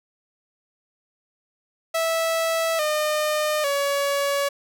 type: tone with pitch steps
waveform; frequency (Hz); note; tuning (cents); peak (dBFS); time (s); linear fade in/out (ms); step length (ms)
sawtooth; 655 / 607.6 / 563.7; E5 / D#5 / C#5; -11 / -41 / +29; -17; 1.94-4.49; 10; 850
effects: none